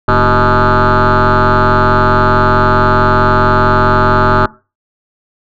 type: tone with frequency modulation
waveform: sine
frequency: 622.3 Hz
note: D#5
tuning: in tune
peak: -4 dBFS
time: 0.08-4.46 s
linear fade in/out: 5 ms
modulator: 120 Hz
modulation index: 6.9
effects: noise-tail reverb RT60 0.3 s tail -21 dB re dry + tanh soft clip ceiling -5 dBFS

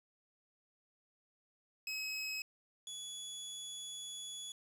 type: tone pair in turn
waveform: 25% pulse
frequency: 2558 / 3401 Hz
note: D#7 / G#7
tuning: +47 / +40 cents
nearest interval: perfect fourth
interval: 493 cents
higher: second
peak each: -34 / -40 dBFS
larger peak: first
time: 1.87-2.42 / 2.87-4.52 s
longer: second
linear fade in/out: 2 ms
effects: resampled to 32000 Hz + 10-bit

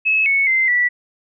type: tone with pitch steps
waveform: sine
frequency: 2586 / 2209 / 2076 / 1957 Hz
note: E7 / C#7 / C7 / B6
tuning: -34 / -7 / -14 / -16 cents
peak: -13 dBFS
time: 0.05-0.89 s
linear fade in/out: 20 ms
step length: 210 ms
effects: none

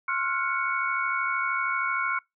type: tone cluster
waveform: sine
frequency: 1067 / 1370 / 1443 / 2225 Hz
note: C6 / F6 / F#6 / C#7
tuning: +34 / -34 / -44 / +6 cents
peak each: -30 dBFS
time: 0.08-2.19 s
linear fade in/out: 5 ms
effects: noise-tail reverb RT60 0.2 s tail -26 dB re dry

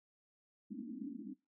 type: band-pass noise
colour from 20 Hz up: white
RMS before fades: -45 dBFS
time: 0.7-1.34 s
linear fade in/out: 20 ms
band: 200 to 310 Hz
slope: 96 dB/octave
effects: noise-tail reverb RT60 0.2 s tail -18 dB re dry

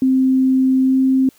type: tone with pitch glide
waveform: sine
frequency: 261.6 to 263.4 Hz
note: C4 to C4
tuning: 0 to +12 cents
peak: -11 dBFS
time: 0.02-1.29 s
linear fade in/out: 2 ms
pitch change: +12 cents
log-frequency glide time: 0.82-0.96 s
effects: white hiss -53 dBFS RMS until 1.38 s

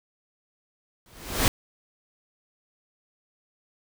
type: noise with exponential growth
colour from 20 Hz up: pink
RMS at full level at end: -18 dBFS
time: 1.06-1.48 s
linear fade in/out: 1 ms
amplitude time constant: 91 ms
effects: none

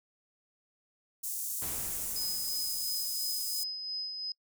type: high-pass noise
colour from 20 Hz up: pink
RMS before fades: -36 dBFS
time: 1.23-3.64 s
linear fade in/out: 10 ms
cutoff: 7300 Hz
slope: 24 dB/octave
type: noise with exponential decay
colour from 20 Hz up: pink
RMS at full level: -42 dBFS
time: 1.62-3.97 s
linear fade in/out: 0 ms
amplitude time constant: 510 ms
type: tone with tremolo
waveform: sine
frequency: 5040 Hz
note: D#8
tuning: 21 cents sharp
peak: -33 dBFS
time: 2.16-4.32 s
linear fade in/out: 2 ms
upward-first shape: sine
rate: 2.9 Hz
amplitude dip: 40%
effects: noise-tail reverb RT60 0.1 s tail -25 dB re dry

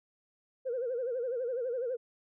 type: tone with vibrato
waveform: sine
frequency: 493.9 Hz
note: B4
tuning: in tune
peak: -30 dBFS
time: 0.65-1.97 s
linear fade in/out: 20 ms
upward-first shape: sine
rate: 12 Hz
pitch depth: 120 cents each way
effects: tanh soft clip ceiling -26 dBFS

